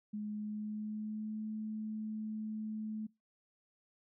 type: tone with pitch glide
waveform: sine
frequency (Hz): 210.3 to 216.2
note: G#3 to A3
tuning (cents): +22 to -30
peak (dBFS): -37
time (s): 0.13-3.07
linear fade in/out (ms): 10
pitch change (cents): +48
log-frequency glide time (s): 0.29-1.46
effects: noise-tail reverb RT60 0.2 s tail -22 dB re dry